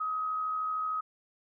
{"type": "tone with amplitude modulation", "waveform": "sine", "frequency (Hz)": 1265, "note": "D#6", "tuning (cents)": 28, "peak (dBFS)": -28, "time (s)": [0, 1.01], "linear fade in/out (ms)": 10, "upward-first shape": "sine", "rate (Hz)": 73.2, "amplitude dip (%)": 30, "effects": []}